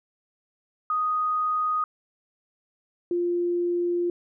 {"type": "tone pair in turn", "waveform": "sine", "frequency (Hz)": [1244.5, 349.2], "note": ["D#6", "F4"], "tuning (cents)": [0, 0], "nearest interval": "octave + minor seventh", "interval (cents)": 2200, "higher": "first", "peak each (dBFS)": -22, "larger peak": "neither", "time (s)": [[0.9, 1.84], [3.11, 4.1]], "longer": "second", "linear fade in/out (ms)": 2, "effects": []}